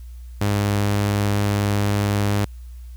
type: tone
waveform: sawtooth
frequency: 102.1 Hz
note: G#2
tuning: 29 cents flat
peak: -14 dBFS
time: 0.41-2.45 s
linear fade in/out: 5 ms
effects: added 60 Hz sine -34 dBFS peak until 2.96 s + white hiss -58 dBFS RMS until 2.96 s